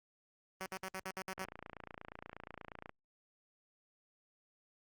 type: tone bursts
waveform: 5% pulse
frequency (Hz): 189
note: F#3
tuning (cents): +37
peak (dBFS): -29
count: 8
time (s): 0.61-1.443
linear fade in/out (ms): 0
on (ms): 49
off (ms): 63
type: click train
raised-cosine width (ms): 0.5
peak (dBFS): -31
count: 44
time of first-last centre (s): 1.38-2.894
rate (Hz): 28.4
effects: Opus 32 kbps